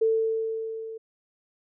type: tone with level ramp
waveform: sine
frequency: 446.1 Hz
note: A4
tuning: 24 cents sharp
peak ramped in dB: -18 to -35 dBFS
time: 0.01-0.98 s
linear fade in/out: 10 ms
effects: none